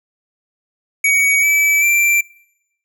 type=tone with pitch steps; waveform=square; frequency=2252 / 2302 / 2353 Hz; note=C#7 / D7 / D7; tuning=+27 / -35 / +3 cents; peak=-12 dBFS; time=1.04-2.21 s; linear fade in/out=5 ms; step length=390 ms; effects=noise-tail reverb RT60 0.9 s tail -25 dB re dry